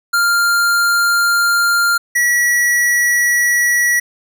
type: tone pair in turn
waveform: square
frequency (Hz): 1396.9 / 1933.9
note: F6 / B6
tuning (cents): 0 / -37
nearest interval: tritone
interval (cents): 563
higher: second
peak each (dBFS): -12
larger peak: neither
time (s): 0.13-1.98 / 2.15-4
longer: neither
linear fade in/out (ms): 10
effects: none